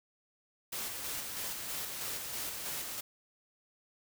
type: noise with tremolo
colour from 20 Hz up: white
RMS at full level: -38 dBFS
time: 0.72-3.01 s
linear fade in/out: 10 ms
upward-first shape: square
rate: 3.1 Hz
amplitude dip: 30%
effects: none